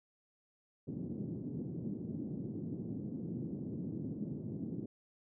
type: band-pass noise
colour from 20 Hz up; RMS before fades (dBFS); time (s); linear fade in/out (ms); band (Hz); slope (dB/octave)
pink; -41; 0.87-4.86; 5; 130 to 320; 24
effects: none